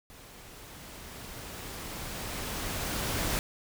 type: noise with level ramp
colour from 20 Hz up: pink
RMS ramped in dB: -51 to -30 dBFS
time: 0.1-3.39 s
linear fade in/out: 0 ms
effects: none